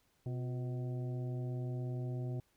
harmonic tone with a mistuned harmonic, 126.2 Hz, B2, 38 cents sharp, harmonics 1 / 2 / 3 / 4 / 5 / 6, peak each -36 / -48 / -47 / -57 / -53 / -59 dBFS, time 0.26-2.4 s, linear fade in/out 2 ms, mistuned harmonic 3, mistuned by -79 cents, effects pink hiss -74 dBFS RMS until 2.56 s

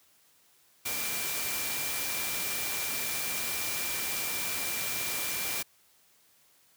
sine tone in noise, 2363 Hz, D7, 10 cents sharp, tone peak -39 dBFS, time 0.85-5.63 s, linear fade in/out 10 ms, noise white, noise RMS -33 dBFS, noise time 0.85-5.63 s, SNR -9 dB, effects white hiss -64 dBFS RMS until 6.76 s + high-pass 60 Hz 12 dB/octave

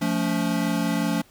square chord, F augmented, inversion none, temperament equal with one note detuned, 174.61 / 220 / 282.4 Hz, F3 / A3 / C#4, 0 / 0 / +32 cents, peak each -27 dBFS, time 0.01-1.22 s, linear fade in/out 10 ms, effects pink hiss -56 dBFS RMS until 1.3 s

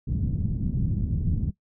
white low-pass noise, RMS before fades -26 dBFS, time 0.07-1.51 s, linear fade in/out 10 ms, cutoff 180 Hz, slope 24 dB/octave, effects noise-tail reverb RT60 0.1 s tail -18 dB re dry

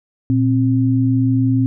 sine tone pair together, 117.6 / 264 Hz, A#2 / C4, +16 / +16 cents, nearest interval octave + major second, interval 1400 cents, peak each -15 dBFS, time 0.3-1.66 s, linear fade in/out 0 ms, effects none

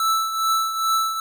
square tone with tremolo, 1318.5 Hz, E6, in tune, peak -17 dBFS, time 0-1.2 s, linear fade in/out 2 ms, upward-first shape triangle, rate 2.4 Hz, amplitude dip 65%, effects none

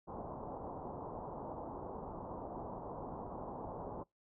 white low-pass noise, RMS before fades -45 dBFS, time 0.07-4.04 s, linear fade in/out 20 ms, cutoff 1000 Hz, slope 48 dB/octave, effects noise-tail reverb RT60 0.2 s tail -26 dB re dry

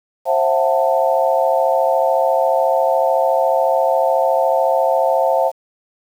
sine chord, F# half-diminished seventh, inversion second, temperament just, 532.8 / 666 / 740 / 888 Hz, C5 / E5 / F#5 / A5, +31 / +18 / 0 / +16 cents, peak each -17 / -17 / -20 / -20 dBFS, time 0.25-5.52 s, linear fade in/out 50 ms, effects 7-bit

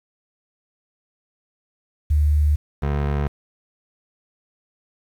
sine / 25% pulse tone pair in turn, 74.6 / 71.88 Hz, D2 / D2, +28 / -37 cents, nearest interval minor second, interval 65 cents, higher first, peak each -14 / -16 dBFS, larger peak first, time 2.1-2.56 / 2.82-3.28 s, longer neither, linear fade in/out 10 ms, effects low-pass 2000 Hz 12 dB/octave + 8-bit

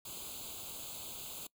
white noise with comb filter, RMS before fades -45 dBFS, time 0.05-1.47 s, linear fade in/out 5 ms, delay 0.27 ms, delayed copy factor +1, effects noise-tail reverb RT60 0.1 s tail -23 dB re dry

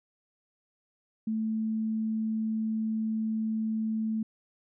sine tone, 220 Hz, A3, in tune, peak -27 dBFS, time 1.27-4.23 s, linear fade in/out 5 ms, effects none

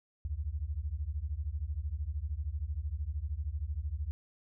sine beating tone pair, 67.8 / 80.8 Hz, C#2 / E2, -38 / -34 cents, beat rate 13 Hz, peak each -36 / -36 dBFS, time 0.25-4.11 s, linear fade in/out 0 ms, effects none

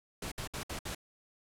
pink noise bursts, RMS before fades -39 dBFS, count 5, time 0.22-0.949 s, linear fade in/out 5 ms, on 97 ms, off 61 ms, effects low-pass 12000 Hz 12 dB/octave

